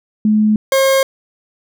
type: tone pair in turn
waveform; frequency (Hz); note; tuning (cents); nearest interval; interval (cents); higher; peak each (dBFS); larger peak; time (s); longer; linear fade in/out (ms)
sine / 40% pulse; 213.8 / 537.2; A3 / C5; -49 / +46; octave + major third; 1595; second; -9; neither; 0.25-0.56 / 0.72-1.03; neither; 2
effects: none